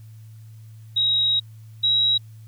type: tone pair in turn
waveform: sine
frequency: 3814 / 3854 Hz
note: A#7 / B7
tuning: +39 / -43 cents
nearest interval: unison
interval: 18 cents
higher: second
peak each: -17 / -16 dBFS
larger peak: second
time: 0.96-1.4 / 1.83-2.18 s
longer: first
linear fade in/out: 10 ms
effects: added 110 Hz sine -40 dBFS peak until 2.47 s + white hiss -61 dBFS RMS until 2.47 s